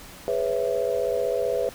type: chord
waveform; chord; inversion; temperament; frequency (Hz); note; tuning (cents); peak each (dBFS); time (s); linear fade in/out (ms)
sine; C# minor seventh; second; equal with one note detuned; 415.3 / 498.8 / 554.4 / 659.3; G#4 / B4 / C#5 / E5; 0 / +17 / 0 / 0; -29 / -25 / -29 / -29; 0.28-1.69; 0
effects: pink hiss -44 dBFS RMS until 1.74 s